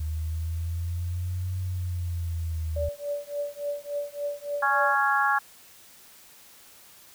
sine linear two-way sweep, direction up then down, 77.1 to 92.6 to 77.1 Hz, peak -27 dBFS, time 0-2.89 s, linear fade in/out 5 ms, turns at 1.59 s
sine tone with tremolo, 578 Hz, D5, 28 cents flat, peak -25 dBFS, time 2.76-4.95 s, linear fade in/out 5 ms, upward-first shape triangle, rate 3.5 Hz, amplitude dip 100%
harmonic tone, 277.2 Hz, C#4, in tune, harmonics 3 / 4 / 5 / 6, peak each -26 / -26 / -26 / -26 dBFS, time 4.62-5.39 s, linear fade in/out 10 ms
effects white hiss -52 dBFS RMS until 7.14 s

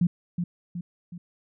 sine tone with echo, 174.61 Hz, F3, in tune, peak -18 dBFS, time 0.01-0.07 s, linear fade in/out 5 ms, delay 370 ms, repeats 3, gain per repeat -6 dB, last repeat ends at 1.18 s, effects none

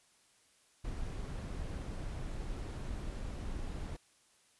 brown noise, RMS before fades -40 dBFS, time 0.84-3.97 s, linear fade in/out 10 ms, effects white hiss -68 dBFS RMS until 4.59 s + resampled to 24000 Hz

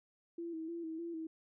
sine tone with vibrato, 329.8 Hz, E4, 1 cent sharp, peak -39 dBFS, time 0.38-1.27 s, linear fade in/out 5 ms, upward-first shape square, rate 3.3 Hz, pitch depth 45 cents each way, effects none

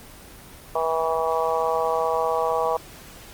harmonic tone, 162.2 Hz, E3, 28 cents flat, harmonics 3 / 4 / 5 / 6 / 7, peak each -25 / -26 / -27 / -28 / -28 dBFS, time 0.75-2.77 s, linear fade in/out 5 ms, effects pink hiss -44 dBFS RMS until 3.33 s + Opus 24 kbps

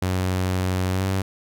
sawtooth tone with pitch glide, 92.5 to 95.71 Hz, F#2 to G2, 0 to -41 cents, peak -17 dBFS, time 0.02-1.22 s, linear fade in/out 5 ms, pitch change +59 cents, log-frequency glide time 0.9-1.04 s, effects none

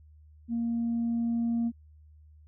sine tone with level ramp, 233.1 Hz, A#3, in tune, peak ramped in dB -26 to -23 dBFS, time 0.48-1.72 s, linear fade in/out 50 ms, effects tanh soft clip ceiling -23 dBFS + added 76 Hz sine -52 dBFS peak until 2.47 s

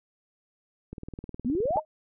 click train, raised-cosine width 3 ms, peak -25 dBFS, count 17, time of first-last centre 0.93-1.759 s, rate 19.3 Hz
sine exponential sweep, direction up, 220 to 932.3 Hz, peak -24 dBFS, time 1.45-1.8 s, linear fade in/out 10 ms
sine tone with exponential decay, 623 Hz, D#5, 2 cents sharp, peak -19 dBFS, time 1.77-1.85 s, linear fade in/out 1 ms, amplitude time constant 17 ms
effects none

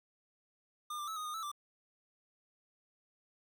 square tone with pitch steps, 1208 / 1183 / 1300 / 1242 / 1224 / 1312 / 1177 Hz, D6 / D6 / E6 / D#6 / D#6 / E6 / D6, +48 / +12 / -24 / -3 / -29 / -9 / +3 cents, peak -39 dBFS, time 0.9-1.516 s, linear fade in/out 5 ms, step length 88 ms, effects none

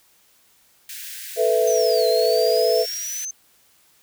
white high-pass noise, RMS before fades -35 dBFS, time 0.89-3.25 s, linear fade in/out 2 ms, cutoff 1500 Hz, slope 96 dB/octave
sine chord, A suspended second, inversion none, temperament just, 440 / 495 / 660 Hz, A4 / B4 / E5, 0 / +4 / +2 cents, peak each -20 dBFS, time 1.36-2.86 s, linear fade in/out 50 ms
sine linear two-way sweep, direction down then up, 6272 to 4067 to 6272 Hz, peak -27 dBFS, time 1.67-3.31 s, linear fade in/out 5 ms, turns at 2.07 s
effects white hiss -58 dBFS RMS until 4.02 s

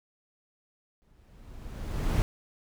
brown noise with exponential growth, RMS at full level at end -23 dBFS, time 1.02-2.22 s, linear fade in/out 0 ms, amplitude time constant 260 ms, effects none

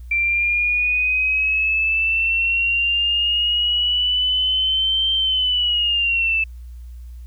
sine linear two-way sweep, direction up then down, 2349 to 3137 to 2625 Hz, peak -16 dBFS, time 0.11-6.44 s, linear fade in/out 5 ms, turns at 5.13 s, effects added 60 Hz sine -33 dBFS peak until 7.26 s + white hiss -61 dBFS RMS until 7.26 s

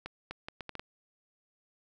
accelerating click train, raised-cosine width 0.3 ms, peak -23 dBFS, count 7, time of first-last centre 0.06-0.795 s, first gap 250 ms, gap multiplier 0.7, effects none

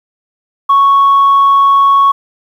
sine tone, 1108.7 Hz, C#6, in tune, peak -3 dBFS, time 0.69-2.12 s, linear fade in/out 10 ms, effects tanh soft clip ceiling -2 dBFS + 7-bit

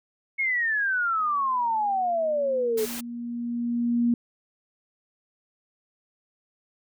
sine exponential sweep, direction down, 2199 to 423.8 Hz, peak -22 dBFS, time 0.38-2.86 s, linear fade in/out 20 ms
sine tone with exponential growth, 237.6 Hz, A#3, 33 cents sharp, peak -18 dBFS, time 1.19-4.14 s, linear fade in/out 2 ms, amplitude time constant 640 ms
white noise, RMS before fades -35 dBFS, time 2.77-3.01 s, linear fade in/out 10 ms
effects none

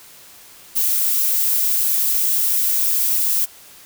violet noise, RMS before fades -18 dBFS, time 0.75-3.46 s, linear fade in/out 20 ms, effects white hiss -44 dBFS RMS until 3.85 s

